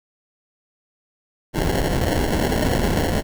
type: noise with sample-and-hold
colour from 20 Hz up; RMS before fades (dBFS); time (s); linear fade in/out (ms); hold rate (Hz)
pink; -20; 1.53-3.23; 50; 1225
effects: none